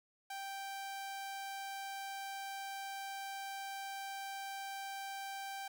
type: tone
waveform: sawtooth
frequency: 784 Hz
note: G5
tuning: in tune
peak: -38 dBFS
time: 0.3-5.68 s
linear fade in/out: 5 ms
effects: 11-bit